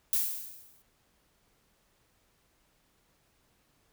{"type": "noise with exponential decay", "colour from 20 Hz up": "violet", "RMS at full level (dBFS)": -25, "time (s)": [0.13, 0.82], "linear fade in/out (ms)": 0, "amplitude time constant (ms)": 150, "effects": ["pink hiss -70 dBFS RMS until 3.92 s"]}